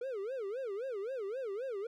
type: tone with vibrato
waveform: triangle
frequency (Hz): 458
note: A#4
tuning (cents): -31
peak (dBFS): -34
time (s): 0.01-1.87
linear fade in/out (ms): 5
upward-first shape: sine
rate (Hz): 3.8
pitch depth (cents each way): 290
effects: none